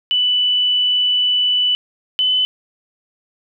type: tone pair in turn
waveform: sine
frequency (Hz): 2979 / 3015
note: F#7 / F#7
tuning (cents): +11 / +32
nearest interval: unison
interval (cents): 21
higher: second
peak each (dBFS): -13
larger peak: neither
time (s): 0.11-1.75 / 2.19-2.45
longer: first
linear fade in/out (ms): 0
effects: none